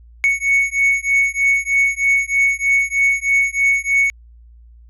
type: beating tone pair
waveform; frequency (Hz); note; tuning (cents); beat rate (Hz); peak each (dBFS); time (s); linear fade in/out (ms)
triangle; 2217 / 2220.2; C#7 / C#7; 0 / +2; 3.2; -15; 0.24-4.1; 0
effects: added 58 Hz sine -41 dBFS peak until 4.89 s + resampled to 32000 Hz